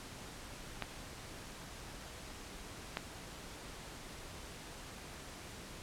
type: clicks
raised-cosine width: 0.3 ms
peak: -20 / -19 dBFS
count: 2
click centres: 0.823 / 2.971 s
effects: pink hiss -49 dBFS RMS until 5.82 s + low-pass 10000 Hz 12 dB/octave